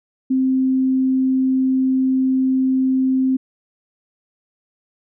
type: tone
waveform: sine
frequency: 261.6 Hz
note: C4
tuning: in tune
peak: -14 dBFS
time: 0.3-3.37 s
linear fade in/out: 10 ms
effects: none